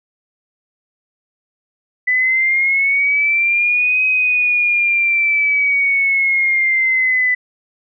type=linear two-way sweep; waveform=sine; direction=up then down; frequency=1992 to 2529 to 1992 Hz; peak=-12 dBFS; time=2.07-7.35 s; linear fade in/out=10 ms; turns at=4.05 s; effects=none